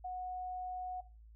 sine tone, 733 Hz, F#5, 16 cents flat, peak -38 dBFS, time 0.04-1.01 s, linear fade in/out 10 ms, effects noise-tail reverb RT60 0.3 s tail -17 dB re dry + added 55 Hz sine -54 dBFS peak until 1.35 s

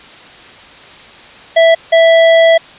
square tone pair in turn, 659.3 / 659.3 Hz, E5 / E5, 0 / 0 cents, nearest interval unison, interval 0 cents, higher neither, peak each -5 dBFS, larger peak neither, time 1.56-1.75 / 1.92-2.58 s, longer second, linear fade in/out 10 ms, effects white hiss -36 dBFS RMS until 2.78 s + resampled to 8000 Hz

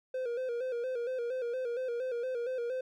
triangle tone with vibrato, 493.9 Hz, B4, in tune, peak -30 dBFS, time 0.14-2.81 s, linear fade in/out 5 ms, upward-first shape square, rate 4.3 Hz, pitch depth 73 cents each way, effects none

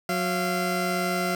20% pulse tone pair together, 182.2 / 687.4 Hz, F#3 / F5, -26 / -28 cents, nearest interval octave + major seventh, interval 2298 cents, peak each -22 dBFS, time 0.09-1.35 s, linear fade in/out 2 ms, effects none

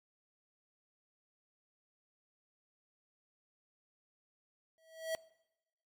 square tone with exponential growth, 647 Hz, E5, 32 cents flat, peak -32 dBFS, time 4.78-5.15 s, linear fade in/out 0 ms, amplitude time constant 80 ms, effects noise-tail reverb RT60 0.9 s tail -22 dB re dry + MP3 96 kbps

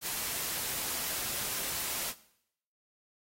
white noise, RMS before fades -35 dBFS, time 0.01-2.14 s, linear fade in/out 50 ms, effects noise-tail reverb RT60 0.7 s tail -17 dB re dry + AAC 48 kbps

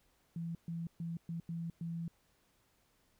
sine tone bursts at uneven times, 167.3 Hz, E3, 26 cents sharp, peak -37 dBFS, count 6, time 0.36-0.55 / 0.68-0.87 / 1-1.17 / 1.29-1.4 / 1.49-1.7 / 1.81-2.08 s, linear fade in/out 2 ms, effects pink hiss -73 dBFS RMS until 3.19 s

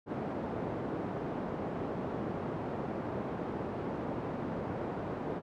pink band-pass noise, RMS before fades -37 dBFS, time 0.06-5.42 s, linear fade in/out 50 ms, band 150 to 790 Hz, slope 12 dB/octave, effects none

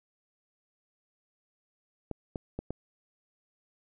clicks, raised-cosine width 2 ms, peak -21 dBFS, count 4, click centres 2.113 / 2.358 / 2.59 / 2.706 s, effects none

